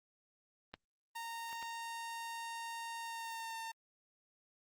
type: clicks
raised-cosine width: 0.3 ms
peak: -29 / -35 / -33 dBFS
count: 3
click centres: 0.74 / 1.529 / 1.627 s
type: tone with pitch glide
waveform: sawtooth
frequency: 923 to 905.6 Hz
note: A#5 to A5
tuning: -17 to +50 cents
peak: -38 dBFS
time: 1.15-3.72 s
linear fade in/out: 10 ms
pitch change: -33 cents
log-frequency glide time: 3-3.59 s
effects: Opus 24 kbps